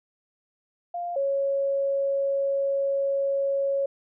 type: tone pair in turn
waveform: sine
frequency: 698.5 / 552.5 Hz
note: F5 / C#5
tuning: 0 / -6 cents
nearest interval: major third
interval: 406 cents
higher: first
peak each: -28 / -22 dBFS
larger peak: second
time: 0.94-1.16 / 1.16-3.86 s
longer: second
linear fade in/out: 5 ms
effects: none